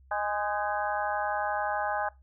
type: harmonic tone with a mistuned harmonic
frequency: 206.8 Hz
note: G#3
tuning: 7 cents flat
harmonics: 3 / 4 / 5 / 6 / 7 / 8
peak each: -34 / -30 / -38 / -38 / -36 / -39 dBFS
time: 0.11-2.09 s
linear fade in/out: 5 ms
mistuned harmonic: 7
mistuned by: +88 cents
effects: noise-tail reverb RT60 0.2 s tail -19 dB re dry + added 66 Hz sine -54 dBFS peak until 2.22 s